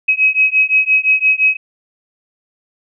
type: beating tone pair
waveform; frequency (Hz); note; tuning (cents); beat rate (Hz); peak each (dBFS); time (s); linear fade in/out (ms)
sine; 2544 / 2549.8; D#7 / D#7; +38 / +42; 5.8; -13; 0.08-1.57; 10
effects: none